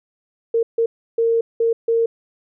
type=tone bursts at uneven times; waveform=sine; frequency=459.2 Hz; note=A#4; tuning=26 cents flat; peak=-14 dBFS; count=5; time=0.54-0.63 / 0.78-0.86 / 1.18-1.41 / 1.6-1.73 / 1.88-2.06 s; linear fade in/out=5 ms; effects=none